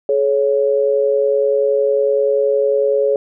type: tone pair together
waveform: sine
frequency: 425.3 / 556 Hz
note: G#4 / C#5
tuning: +41 / +5 cents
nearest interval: perfect fourth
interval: 464 cents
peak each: -15 dBFS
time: 0.09-3.16 s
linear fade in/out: 2 ms
effects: none